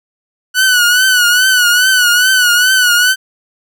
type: tone with vibrato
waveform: sawtooth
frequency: 1480 Hz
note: F#6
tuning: in tune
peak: -4 dBFS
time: 0.54-3.16 s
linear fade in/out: 50 ms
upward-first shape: triangle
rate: 2.4 Hz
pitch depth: 80 cents each way
effects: none